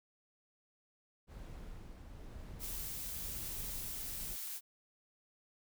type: noise with tremolo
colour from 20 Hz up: brown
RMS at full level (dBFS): -47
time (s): 1.27-4.37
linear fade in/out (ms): 50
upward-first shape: sine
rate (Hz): 1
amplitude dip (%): 35
type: noise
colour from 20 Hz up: blue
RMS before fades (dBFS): -43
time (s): 2.59-4.61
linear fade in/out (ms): 50
effects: none